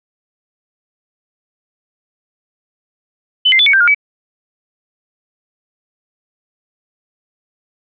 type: tone with pitch steps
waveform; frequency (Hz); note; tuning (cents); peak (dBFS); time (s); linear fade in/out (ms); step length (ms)
sine; 3016 / 2087 / 3475 / 2234 / 1571 / 1421 / 2286; F#7 / C7 / A7 / C#7 / G6 / F6 / D7; +32 / -5 / -22 / +13 / +3 / +30 / -47; -7; 3.45-3.947; 10; 71
effects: none